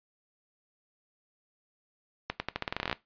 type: accelerating click train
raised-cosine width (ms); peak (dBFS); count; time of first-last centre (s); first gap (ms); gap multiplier
0.3; -14; 15; 2.3-2.928; 100; 0.86
effects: noise-tail reverb RT60 0.2 s tail -18 dB re dry + resampled to 11025 Hz